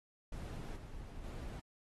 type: noise with level steps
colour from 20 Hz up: brown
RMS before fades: -43 / -49 / -44 dBFS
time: 0.32-1.6 s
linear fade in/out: 5 ms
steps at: 0.76 / 1.24 s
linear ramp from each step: 2 ms
effects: AAC 32 kbps